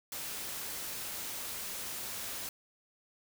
white noise, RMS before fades -40 dBFS, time 0.12-2.49 s, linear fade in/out 2 ms, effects none

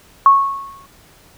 sine tone with exponential decay, 1101 Hz, C#6, 12 cents flat, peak -3 dBFS, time 0.26-0.86 s, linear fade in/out 1 ms, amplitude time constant 130 ms, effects pink hiss -48 dBFS RMS until 1.37 s

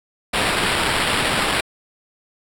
blue noise with sample-and-hold, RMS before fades -20 dBFS, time 0.33-1.61 s, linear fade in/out 10 ms, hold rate 6300 Hz, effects low-pass 12000 Hz 12 dB/octave

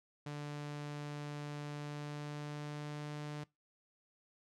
sawtooth tone with pitch glide, 146.83 to 148.62 Hz, D3 to D3, 0 to +21 cents, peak -37 dBFS, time 0.26-3.44 s, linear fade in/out 5 ms, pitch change +21 cents, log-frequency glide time 1.72-3.16 s, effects noise-tail reverb RT60 0.2 s tail -22 dB re dry + low-pass 7000 Hz 12 dB/octave

